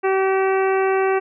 harmonic tone, 383.6 Hz, G4, 37 cents flat, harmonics 1 / 2 / 3 / 4 / 5 / 6 / 7, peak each -17 / -23 / -27 / -29 / -31 / -33 / -34 dBFS, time 0.03-1.2 s, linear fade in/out 20 ms, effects none

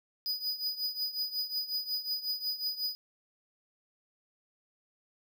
square tone with tremolo, 4959 Hz, D#8, 7 cents flat, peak -29 dBFS, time 0.26-2.95 s, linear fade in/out 0 ms, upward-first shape triangle, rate 5.5 Hz, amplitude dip 85%, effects none

